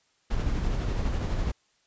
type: noise with tremolo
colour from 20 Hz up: brown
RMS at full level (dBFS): -26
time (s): 0.3-1.52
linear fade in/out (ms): 10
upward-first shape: sine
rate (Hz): 12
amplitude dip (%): 30
effects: white hiss -68 dBFS RMS until 1.86 s + resampled to 16000 Hz